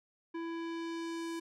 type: tone with low-pass filter sweep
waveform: square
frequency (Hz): 332.5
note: E4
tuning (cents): +15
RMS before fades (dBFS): -39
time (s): 0.34-1.4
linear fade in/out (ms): 10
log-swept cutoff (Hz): 2000 to 11000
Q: 0.83
effects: none